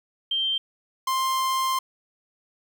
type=tone pair in turn; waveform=sine / 45% pulse; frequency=3148 / 1050.5 Hz; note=G7 / C6; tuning=+7 / +7 cents; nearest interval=octave + perfect fifth; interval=1900 cents; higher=first; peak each=-22 dBFS; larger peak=neither; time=0.31-0.58 / 1.07-1.79 s; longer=second; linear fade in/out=5 ms; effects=10-bit